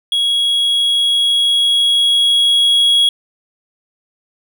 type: tone with level ramp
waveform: triangle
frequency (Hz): 3322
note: G#7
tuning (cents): 0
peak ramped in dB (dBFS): -11 to -7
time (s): 0.12-3.09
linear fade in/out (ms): 2
effects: none